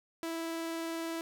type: tone with vibrato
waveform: sawtooth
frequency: 329.6 Hz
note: E4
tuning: in tune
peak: -31 dBFS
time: 0.23-1.21 s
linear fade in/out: 0 ms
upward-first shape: triangle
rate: 20 Hz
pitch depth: 15 cents each way
effects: none